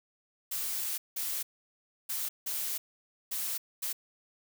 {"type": "noise bursts at uneven times", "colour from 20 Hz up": "blue", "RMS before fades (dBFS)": -34, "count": 6, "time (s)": [[0.51, 0.98], [1.16, 1.43], [2.09, 2.29], [2.46, 2.78], [3.31, 3.58], [3.82, 3.93]], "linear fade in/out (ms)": 10, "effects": []}